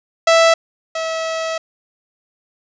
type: tone pair in turn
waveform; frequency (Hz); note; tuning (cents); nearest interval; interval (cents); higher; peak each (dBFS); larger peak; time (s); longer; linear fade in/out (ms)
sawtooth; 659.3 / 648.3; E5 / E5; 0 / -29; unison; 29; first; -5 / -16; first; 0.27-0.54 / 0.95-1.58; second; 5
effects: resampled to 16000 Hz + 7-bit